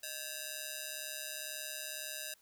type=ring-modulated tone; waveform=5% pulse; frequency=1100 Hz; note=C#6; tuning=14 cents flat; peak=-25 dBFS; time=0.03-2.34 s; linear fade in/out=5 ms; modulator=479 Hz; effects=white hiss -68 dBFS RMS until 2.41 s